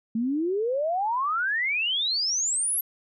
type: exponential sweep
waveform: sine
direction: up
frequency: 217.2 to 11800 Hz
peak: -23 dBFS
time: 0.15-2.81 s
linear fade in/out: 5 ms
effects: none